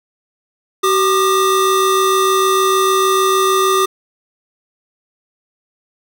square tone pair together, 381.1 / 1209.9 Hz, G4 / D#6, -49 / -49 cents, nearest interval octave + minor sixth, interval 2000 cents, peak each -15 dBFS, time 0.83-3.86 s, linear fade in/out 10 ms, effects none

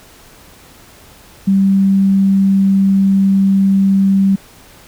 sine tone, 194.7 Hz, G3, 12 cents flat, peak -8 dBFS, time 1.47-4.36 s, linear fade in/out 10 ms, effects pink hiss -42 dBFS RMS until 4.87 s

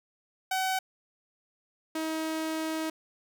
sawtooth tone pair in turn, 756 / 317.9 Hz, F#5 / D#4, +37 / +37 cents, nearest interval octave + minor third, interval 1500 cents, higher first, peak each -23 / -26 dBFS, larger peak first, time 0.51-0.79 / 1.95-2.9 s, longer second, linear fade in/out 5 ms, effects none

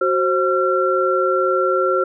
sine tone cluster, 372.2 / 530 / 1362 Hz, F#4 / C5 / F6, +10 / +22 / -44 cents, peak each -19 dBFS, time 0.01-2.04 s, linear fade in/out 5 ms, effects none

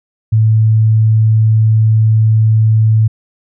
sine tone, 110 Hz, A2, in tune, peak -6 dBFS, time 0.32-3.08 s, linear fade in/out 10 ms, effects none

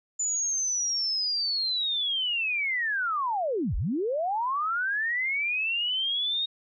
sine linear two-way sweep, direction down then up, 7040 to 31.69 to 3748 Hz, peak -25 dBFS, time 0.19-6.46 s, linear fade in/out 10 ms, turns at 3.76 s, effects none

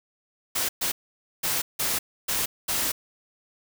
white noise bursts at uneven times, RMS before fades -26 dBFS, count 6, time 0.55-0.69 / 0.81-0.92 / 1.43-1.62 / 1.79-1.99 / 2.28-2.46 / 2.68-2.92 s, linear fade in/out 10 ms, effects none

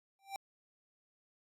square tone with exponential growth, 784 Hz, G5, in tune, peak -36 dBFS, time 0.19-0.36 s, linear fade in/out 1 ms, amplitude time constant 35 ms, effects AAC 48 kbps

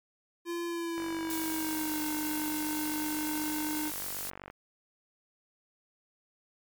square tone with pitch glide, 342.5 to 305.1 Hz, F4 to D#4, -34 to -34 cents, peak -33 dBFS, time 0.45-3.92 s, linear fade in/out 50 ms, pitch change -200 cents, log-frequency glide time 0.66-2.02 s
click train, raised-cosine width 0.5 ms, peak -27 dBFS, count 170, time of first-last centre 0.98-4.501 s, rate 48 Hz
blue noise, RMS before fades -37 dBFS, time 1.3-4.3 s, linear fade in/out 0 ms
effects MP3 96 kbps

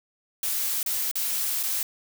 blue noise with dropouts, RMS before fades -27 dBFS, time 0.43-1.83 s, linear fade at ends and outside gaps 2 ms, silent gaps 0.83-0.861 / 1.114-1.155 / 1.63-1.634 s, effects none

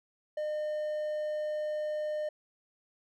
triangle tone, 607 Hz, D#5, 43 cents flat, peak -29 dBFS, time 0.37-2.29 s, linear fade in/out 5 ms, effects none

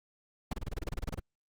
brown noise bursts, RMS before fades -33 dBFS, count 14, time 0.51-1.196 s, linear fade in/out 5 ms, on 23 ms, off 28 ms, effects Opus 48 kbps

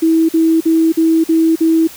sine tone bursts, 324.6 Hz, E4, 27 cents flat, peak -8 dBFS, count 6, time 0.02-1.875 s, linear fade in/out 10 ms, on 270 ms, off 47 ms, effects white hiss -35 dBFS RMS until 1.96 s

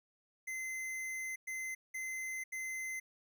square tone bursts at uneven times, 2060 Hz, C7, 28 cents flat, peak -39 dBFS, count 4, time 0.47-1.36 / 1.47-1.75 / 1.94-2.44 / 2.52-3 s, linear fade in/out 10 ms, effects none

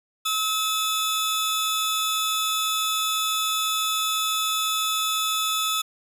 sawtooth tone pair together, 1290 / 3486 Hz, E6 / A7, -38 / -17 cents, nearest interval octave + perfect fourth, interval 1721 cents, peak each -22 dBFS, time 0.25-5.82 s, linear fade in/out 10 ms, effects none

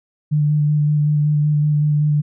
sine tone with vibrato, 149.2 Hz, D3, 28 cents sharp, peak -13 dBFS, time 0.31-2.22 s, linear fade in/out 20 ms, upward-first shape square, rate 5.3 Hz, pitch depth 13 cents each way, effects none

